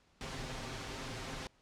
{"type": "noise with comb filter", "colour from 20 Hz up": "pink", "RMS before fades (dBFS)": -42, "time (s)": [0.21, 1.47], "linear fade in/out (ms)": 0, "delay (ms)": 7.6, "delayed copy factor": 0.55, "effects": ["pink hiss -69 dBFS RMS until 1.61 s", "low-pass 6000 Hz 12 dB/octave"]}